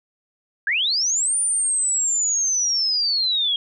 sine linear two-way sweep, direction up then down, 1570 to 9350 to 3230 Hz, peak -18 dBFS, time 0.67-3.56 s, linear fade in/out 2 ms, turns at 1.38 s, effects none

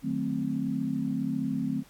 sine chord, D# diminished seventh, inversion none, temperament equal with one note detuned, 152.27 / 185 / 220 / 261.6 Hz, D#3 / F#3 / A3 / C4, -37 / 0 / 0 / 0 cents, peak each -35 / -35 / -32 / -30 dBFS, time 0.02-1.84 s, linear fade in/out 50 ms, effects pink hiss -58 dBFS RMS until 1.89 s + AAC 64 kbps

